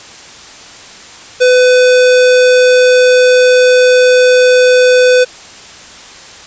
square tone, 502 Hz, B4, 28 cents sharp, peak -5 dBFS, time 1.4-5.25 s, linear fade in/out 20 ms, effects white hiss -33 dBFS RMS until 6.46 s + resampled to 16000 Hz

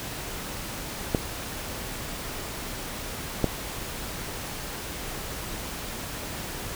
clicks, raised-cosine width 2 ms, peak -7 dBFS, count 2, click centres 1.148 / 3.443 s, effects pink hiss -35 dBFS RMS until 6.75 s

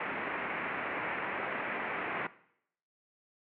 white low-pass noise, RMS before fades -36 dBFS, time 0-2.27 s, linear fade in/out 5 ms, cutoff 2400 Hz, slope 48 dB/octave, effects noise-tail reverb RT60 0.7 s tail -18 dB re dry + high-pass 200 Hz 12 dB/octave

